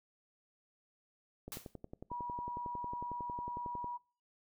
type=click train; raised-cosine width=2 ms; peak=-32 dBFS; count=27; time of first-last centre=1.48-3.844 s; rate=11 Hz
type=noise with exponential decay; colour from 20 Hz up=white; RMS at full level=-41 dBFS; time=1.52-1.75 s; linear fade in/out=0 ms; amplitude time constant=50 ms
type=tone; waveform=sine; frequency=967 Hz; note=B5; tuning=37 cents flat; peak=-38 dBFS; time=2.1-3.98 s; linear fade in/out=20 ms
effects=noise-tail reverb RT60 0.4 s tail -24 dB re dry